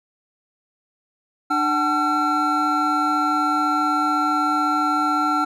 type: tone cluster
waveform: triangle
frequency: 299.3 / 752 / 864 / 1358 Hz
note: D4 / F#5 / A5 / F6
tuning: +33 / +28 / -32 / -49 cents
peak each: -22 / -23 / -27 / -18 dBFS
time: 1.5-5.45 s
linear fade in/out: 10 ms
effects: none